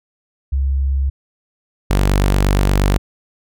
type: tone pair in turn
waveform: sine / sawtooth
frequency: 67.9 / 48.48 Hz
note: C#2 / G1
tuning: -35 / -18 cents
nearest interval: tritone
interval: 583 cents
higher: first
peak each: -14 / -8 dBFS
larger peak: second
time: 0.52-1.1 / 1.9-2.98 s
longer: second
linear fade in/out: 10 ms
effects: none